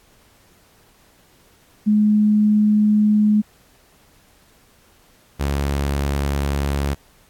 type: tone pair in turn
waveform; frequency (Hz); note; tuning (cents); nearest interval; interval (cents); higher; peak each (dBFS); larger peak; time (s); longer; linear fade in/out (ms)
sine / sawtooth; 211 / 70.41; G#3 / C#2; +28 / +28; octave + perfect fifth; 1900; first; -12 / -15; first; 1.86-3.42 / 5.39-6.95; neither; 20
effects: pink hiss -55 dBFS RMS until 7.29 s + AAC 64 kbps